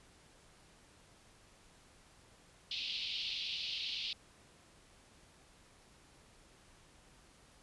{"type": "band-pass noise", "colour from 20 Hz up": "pink", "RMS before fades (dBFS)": -40, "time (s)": [2.71, 4.13], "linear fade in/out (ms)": 2, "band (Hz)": [2700, 4600], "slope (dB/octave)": 48, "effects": ["pink hiss -63 dBFS RMS until 7.62 s", "resampled to 24000 Hz"]}